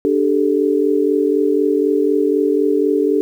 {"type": "chord", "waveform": "sine", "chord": "D suspended fourth", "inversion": "none", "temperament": "equal with one note detuned", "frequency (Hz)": [293.7, 392, 436], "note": ["D4", "G4", "A4"], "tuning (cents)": [0, 0, -16], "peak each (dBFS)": -17, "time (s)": [0.05, 3.21], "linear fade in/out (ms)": 0, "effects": ["8-bit"]}